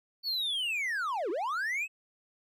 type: linear two-way sweep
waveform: triangle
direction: down then up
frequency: 4534 to 315.3 to 2644 Hz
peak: -28 dBFS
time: 0.23-1.88 s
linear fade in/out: 50 ms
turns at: 1.3 s
effects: none